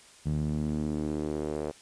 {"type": "tone with band-pass filter sweep", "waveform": "sawtooth", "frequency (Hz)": 75.7, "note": "D#2", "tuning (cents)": -47, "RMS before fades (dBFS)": -31, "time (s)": [0.25, 1.72], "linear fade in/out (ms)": 20, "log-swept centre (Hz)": [160, 490], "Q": 2.2, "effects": ["white hiss -54 dBFS RMS until 1.81 s", "resampled to 22050 Hz"]}